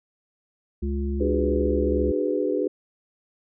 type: harmonic tone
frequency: 70.2 Hz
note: C#2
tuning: 22 cents sharp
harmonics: 1 / 3 / 5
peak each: -25 / -30 / -32 dBFS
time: 0.82-2.12 s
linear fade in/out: 10 ms
type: chord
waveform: sine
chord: G# half-diminished seventh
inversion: second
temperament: just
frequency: 299 / 373.8 / 415.3 / 498.4 Hz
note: D4 / F#4 / G#4 / B4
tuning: +31 / +18 / 0 / +16 cents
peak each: -27 dBFS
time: 1.2-2.68 s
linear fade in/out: 10 ms
effects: none